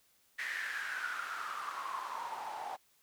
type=noise with band-pass filter sweep; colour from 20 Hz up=white; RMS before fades=-40 dBFS; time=0.38-2.77 s; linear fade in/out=20 ms; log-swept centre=1900 to 780 Hz; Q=7.7; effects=white hiss -70 dBFS RMS until 3.02 s